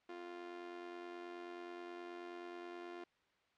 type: tone with amplitude modulation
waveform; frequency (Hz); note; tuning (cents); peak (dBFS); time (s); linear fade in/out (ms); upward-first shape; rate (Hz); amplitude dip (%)
sawtooth; 349.2; F4; 0; -40; 0.09-3.04; 5; sine; 89.4; 65
effects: white hiss -75 dBFS RMS until 3.57 s + low-pass 3000 Hz 12 dB/octave